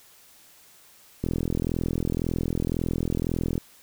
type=click train; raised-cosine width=3 ms; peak=-13 dBFS; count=99; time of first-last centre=1.24-3.579 s; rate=41.9 Hz; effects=white hiss -54 dBFS RMS until 3.82 s